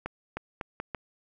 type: accelerating click train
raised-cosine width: 0.5 ms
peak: -18 dBFS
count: 5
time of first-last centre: 0.06-0.948 s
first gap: 310 ms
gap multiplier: 0.78
effects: none